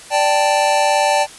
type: chord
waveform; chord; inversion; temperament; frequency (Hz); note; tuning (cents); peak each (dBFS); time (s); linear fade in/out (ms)
square; D suspended fourth; none; just; 587.3 / 783.1 / 881; D5 / G5 / A5; 0 / -2 / +2; -18; 0.1-1.27; 50
effects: white hiss -38 dBFS RMS until 1.38 s + resampled to 24000 Hz